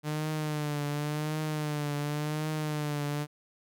sawtooth tone with vibrato, 150.2 Hz, D3, 39 cents sharp, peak -26 dBFS, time 0.03-3.27 s, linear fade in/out 50 ms, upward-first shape triangle, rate 0.91 Hz, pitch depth 62 cents each way, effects none

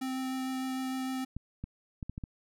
square tone with vibrato, 260.8 Hz, C4, 5 cents flat, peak -33 dBFS, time 0.01-1.25 s, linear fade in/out 10 ms, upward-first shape triangle, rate 6.6 Hz, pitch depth 10 cents each way
clicks, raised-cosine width 5 ms, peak -25 dBFS, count 6, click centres 1.366 / 1.64 / 2.028 / 2.096 / 2.179 / 2.238 s
effects none

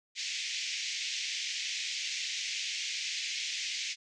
pink band-pass noise, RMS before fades -36 dBFS, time 0.15-3.96 s, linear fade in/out 50 ms, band 2100 to 6800 Hz, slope 48 dB/octave, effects none

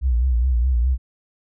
sine tone with vibrato, 61.74 Hz, B1, in tune, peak -15 dBFS, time 0.01-0.98 s, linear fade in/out 50 ms, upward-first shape sine, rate 4.8 Hz, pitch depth 110 cents each way, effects none

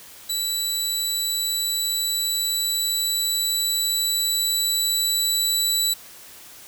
20% pulse tone with level ramp, 3951 Hz, B7, in tune, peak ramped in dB -17 to -13 dBFS, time 0.29-5.94 s, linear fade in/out 10 ms, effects white hiss -44 dBFS RMS until 6.67 s

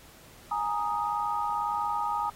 sine chord, Ab suspended second, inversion none, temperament equal, 830.6 / 932.3 / 1244.5 Hz, Ab5 / Bb5 / Eb6, 0 / 0 / 0 cents, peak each -31 dBFS, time 0.51-2.3 s, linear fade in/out 5 ms, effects pink hiss -53 dBFS RMS until 2.35 s + AAC 48 kbps

